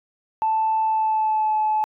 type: tone with pitch glide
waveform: sine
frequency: 880 to 860.9 Hz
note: A5 to A5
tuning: 0 to -38 cents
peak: -17 dBFS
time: 0.42-1.84 s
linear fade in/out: 0 ms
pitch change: -38 cents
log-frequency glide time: 0.82-1.56 s
effects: tanh soft clip ceiling -13 dBFS